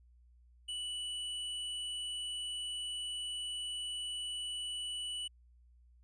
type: tone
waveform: square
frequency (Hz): 2960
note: F#7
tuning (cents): 0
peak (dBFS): -38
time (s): 0.68-5.28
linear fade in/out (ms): 10
effects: added 60 Hz sine -60 dBFS peak until 6.03 s + resampled to 22050 Hz